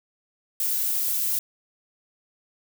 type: noise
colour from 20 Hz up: violet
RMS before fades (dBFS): -25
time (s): 0.6-1.39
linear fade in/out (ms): 2
effects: none